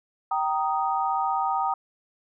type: chord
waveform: sine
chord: Eb major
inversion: first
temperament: just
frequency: 777.8 / 933.4 / 1244.5 Hz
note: G5 / Bb5 / Eb6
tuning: -14 / +2 / 0 cents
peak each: -26 / -27 / -28 dBFS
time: 0.31-1.74 s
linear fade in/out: 5 ms
effects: none